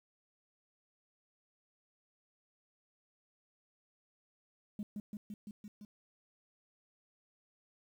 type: tone with echo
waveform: sine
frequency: 207.7 Hz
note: G#3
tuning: in tune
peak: -35 dBFS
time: 4.79-4.83 s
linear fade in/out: 2 ms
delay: 170 ms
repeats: 6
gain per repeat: -2 dB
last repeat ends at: 5.85 s
effects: tanh soft clip ceiling -34 dBFS + 11-bit